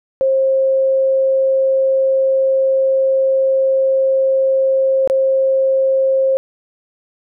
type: tone with dropouts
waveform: sine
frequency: 533 Hz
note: C5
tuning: 32 cents sharp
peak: -11 dBFS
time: 0.21-6.37 s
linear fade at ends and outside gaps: 0 ms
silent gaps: 5.075-5.099 s
effects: none